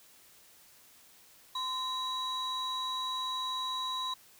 sine tone pair together, 1031 / 3893 Hz, C6 / B7, -26 / -26 cents, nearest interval octave + major seventh, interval 2300 cents, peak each -33 / -33 dBFS, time 1.55-4.14 s, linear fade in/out 5 ms, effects tanh soft clip ceiling -29 dBFS + white hiss -59 dBFS RMS until 4.39 s

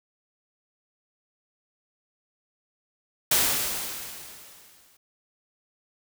white noise with exponential decay, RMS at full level -20 dBFS, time 3.31-4.97 s, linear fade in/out 5 ms, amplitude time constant 360 ms, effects none

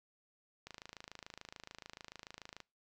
click train, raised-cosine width 0.2 ms, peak -30 dBFS, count 53, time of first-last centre 0.67-2.603 s, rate 26.9 Hz, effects noise-tail reverb RT60 0.3 s tail -25 dB re dry

